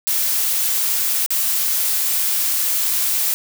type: noise with dropouts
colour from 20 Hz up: blue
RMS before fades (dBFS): -19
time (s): 0.07-3.34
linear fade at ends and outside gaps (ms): 0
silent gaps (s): 1.262-1.305
effects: none